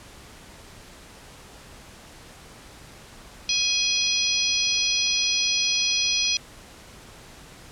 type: harmonic tone with a mistuned harmonic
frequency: 835 Hz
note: G#5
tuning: 9 cents sharp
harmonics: 3 / 4 / 5 / 6 / 7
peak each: -27 / -27 / -27 / -27 / -27 dBFS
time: 3.49-6.37 s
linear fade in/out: 2 ms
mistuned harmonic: 4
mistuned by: -24 cents
effects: pink hiss -46 dBFS RMS until 7.71 s + low-pass 10000 Hz 12 dB/octave